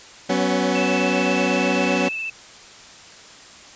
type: chord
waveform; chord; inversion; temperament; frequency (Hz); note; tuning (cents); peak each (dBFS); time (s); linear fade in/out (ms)
20% pulse; F# suspended fourth; none; equal with one note detuned; 187.47 / 246.9 / 277.2; F#3 / B3 / C#4; +23 / 0 / 0; -18; 0.29-2.09; 10
type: tone with vibrato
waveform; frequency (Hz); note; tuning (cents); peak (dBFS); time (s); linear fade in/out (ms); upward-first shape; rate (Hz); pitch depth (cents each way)
sine; 2637; E7; 0; -25; 0.75-2.3; 5; square; 16; 16
effects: white hiss -43 dBFS RMS until 3.75 s + resampled to 16000 Hz